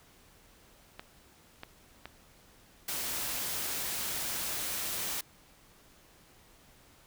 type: clicks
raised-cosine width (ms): 0.3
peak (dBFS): -25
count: 6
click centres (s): 0.995 / 1.634 / 2.056 / 3.657 / 4.012 / 4.165
type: noise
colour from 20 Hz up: white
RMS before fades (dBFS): -35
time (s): 2.88-5.21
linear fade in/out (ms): 5
effects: pink hiss -60 dBFS RMS until 7.06 s